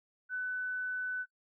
sine tone, 1500 Hz, F#6, 23 cents sharp, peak -33 dBFS, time 0.29-1.26 s, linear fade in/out 50 ms, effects noise-tail reverb RT60 0.1 s tail -25 dB re dry

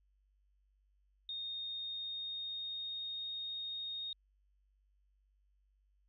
sine tone with pitch glide, 3692 to 3713 Hz, A#7 to A#7, -17 to -8 cents, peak -39 dBFS, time 1.29-4.13 s, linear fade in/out 2 ms, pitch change +9 cents, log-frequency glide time 1.73-3.16 s, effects added 49 Hz sine -70 dBFS peak until 6.08 s

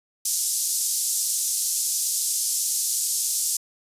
pink band-pass noise, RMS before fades -25 dBFS, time 0.25-3.57 s, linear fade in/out 5 ms, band 5800 to 12000 Hz, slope 24 dB/octave, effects resampled to 32000 Hz

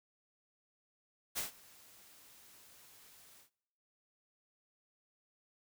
white noise with ADSR envelope, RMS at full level -36 dBFS, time 1.35-3.5 s, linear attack 29 ms, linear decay 130 ms, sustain -24 dB, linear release 110 ms, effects noise-tail reverb RT60 1.0 s tail -25 dB re dry

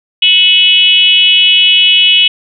sine tone with frequency modulation, 2960 Hz, F#7, in tune, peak -4 dBFS, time 0.22-2.28 s, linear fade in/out 5 ms, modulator 385 Hz, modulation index 0.97, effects none

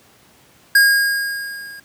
square tone with level ramp, 1628 Hz, G#6, 35 cents flat, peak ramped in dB -8 to -35 dBFS, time 0.75-1.8 s, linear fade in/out 5 ms, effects pink hiss -51 dBFS RMS until 1.84 s + high-pass 100 Hz 12 dB/octave

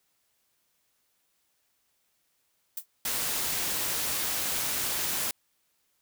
violet noise with exponential decay, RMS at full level -28 dBFS, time 2.77-2.86 s, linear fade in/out 5 ms, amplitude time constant 18 ms
white noise, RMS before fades -30 dBFS, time 3.05-5.31 s, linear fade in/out 2 ms
effects white hiss -73 dBFS RMS until 6.01 s

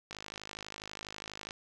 click train, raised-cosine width 0.2 ms, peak -24 dBFS, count 74, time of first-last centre 0.11-1.508 s, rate 52.2 Hz, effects none

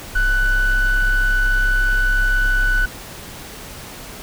triangle ring-modulated tone, 762 Hz, G5, 49 cents flat, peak -7 dBFS, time 0.15-2.86 s, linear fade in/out 10 ms, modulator 729 Hz, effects tanh soft clip ceiling -9 dBFS + pink hiss -35 dBFS RMS until 4.22 s

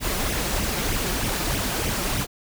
pink noise with flanger, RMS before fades -25 dBFS, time 0-2.27 s, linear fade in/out 50 ms, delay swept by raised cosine 0.33 to 5.73 ms, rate 3.2 Hz, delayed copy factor +0.65, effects none

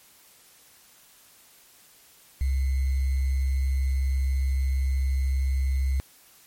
sine tone with sample-and-hold, 66.5 Hz, C2, 29 cents sharp, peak -21 dBFS, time 2.41-6 s, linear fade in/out 0 ms, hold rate 2100 Hz, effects white hiss -55 dBFS RMS until 6.46 s + MP3 64 kbps

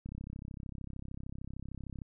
click train, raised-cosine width 5 ms, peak -30 dBFS, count 66, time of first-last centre 0.06-2.018 s, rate 33.2 Hz, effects none

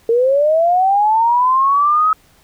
sine linear sweep, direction up, 451.7 to 1284 Hz, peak -10 dBFS, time 0.09-2.13 s, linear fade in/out 2 ms, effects pink hiss -52 dBFS RMS until 2.43 s

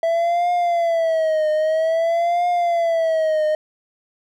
triangle tone with vibrato, 659.3 Hz, E5, in tune, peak -14 dBFS, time 0.03-3.55 s, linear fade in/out 2 ms, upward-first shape triangle, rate 0.51 Hz, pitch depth 130 cents each way, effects none

